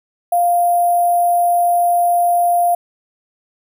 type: tone with sample-and-hold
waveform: sine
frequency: 698.5 Hz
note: F5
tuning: in tune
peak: -11 dBFS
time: 0.32-2.75 s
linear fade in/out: 5 ms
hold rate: 11025 Hz
effects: none